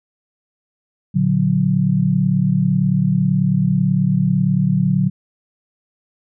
sine chord, Bb augmented, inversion none, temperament equal, 116.54 / 146.83 / 185 Hz, Bb2 / D3 / F#3, 0 / 0 / 0 cents, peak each -22 / -17 / -16 dBFS, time 1.14-5.1 s, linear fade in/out 20 ms, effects none

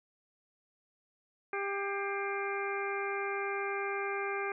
harmonic tone with a mistuned harmonic, 397.7 Hz, G4, 25 cents sharp, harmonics 1 / 2 / 3 / 4 / 5 / 6, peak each -36 / -40 / -40 / -40 / -42 / -42 dBFS, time 1.53-4.52 s, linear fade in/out 2 ms, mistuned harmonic 5, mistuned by +96 cents, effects none

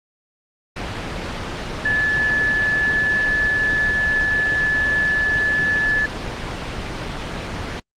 sine tone in noise, 1727 Hz, A6, 33 cents flat, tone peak -16 dBFS, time 1.85-6.06 s, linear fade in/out 5 ms, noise pink, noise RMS -26 dBFS, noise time 0.76-7.8 s, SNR +7 dB, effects low-pass 4000 Hz 12 dB/octave + Opus 24 kbps

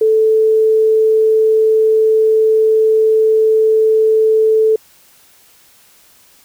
sine tone, 438.6 Hz, A4, 6 cents flat, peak -8 dBFS, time 0.01-4.76 s, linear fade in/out 5 ms, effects white hiss -48 dBFS RMS until 6.44 s

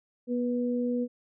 sine tone pair together, 243.3 / 489.6 Hz, B3 / B4, -26 / -15 cents, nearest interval octave, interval 1211 cents, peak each -27 / -31 dBFS, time 0.27-1.08 s, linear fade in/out 50 ms, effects none

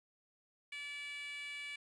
10% pulse tone with high-pass filter, 577 Hz, D5, 31 cents flat, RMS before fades -45 dBFS, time 0.72-1.76 s, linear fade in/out 5 ms, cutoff 2300 Hz, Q 4.8, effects resampled to 22050 Hz + 11-bit

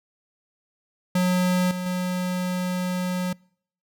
square tone with level steps, 181.5 Hz, F#3, 33 cents flat, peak -19 / -27 / -24 dBFS, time 1.15-3.33 s, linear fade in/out 5 ms, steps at 1.71 / 1.86 s, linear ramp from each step 2 ms, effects noise-tail reverb RT60 0.6 s tail -26 dB re dry

